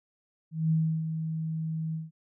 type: tone with ADSR envelope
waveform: sine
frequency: 159.9 Hz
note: D#3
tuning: 48 cents sharp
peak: -21 dBFS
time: 0.51-2.11 s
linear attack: 200 ms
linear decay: 320 ms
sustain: -8 dB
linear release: 170 ms
effects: none